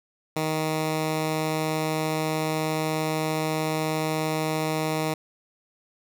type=tone; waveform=10% pulse; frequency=156.8 Hz; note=D#3; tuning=14 cents sharp; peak=-16 dBFS; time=0.36-5.14 s; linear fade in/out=5 ms; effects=none